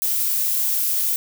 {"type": "noise", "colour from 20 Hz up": "violet", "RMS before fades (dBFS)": -21, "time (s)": [0.02, 1.16], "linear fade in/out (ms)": 0, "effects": []}